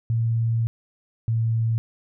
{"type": "tone pair in turn", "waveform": "sine", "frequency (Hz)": [114.7, 113.58], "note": ["A#2", "A#2"], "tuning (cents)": [-28, -45], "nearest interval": "unison", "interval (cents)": 17, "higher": "first", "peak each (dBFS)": -19, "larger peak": "neither", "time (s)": [[0.1, 0.67], [1.28, 1.78]], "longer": "first", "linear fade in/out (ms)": 0, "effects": []}